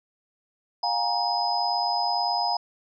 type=tone cluster; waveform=sine; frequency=711 / 809 / 938 / 5030 Hz; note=F5 / G#5 / A#5 / D#8; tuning=+31 / -46 / +11 / +18 cents; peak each=-28 dBFS; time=0.83-2.57 s; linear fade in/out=5 ms; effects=none